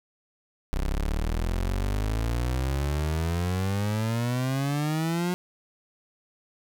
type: exponential sweep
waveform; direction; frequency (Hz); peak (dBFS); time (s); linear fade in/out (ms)
30% pulse; up; 31.9 to 181.1; -22; 0.73-5.34; 0
effects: none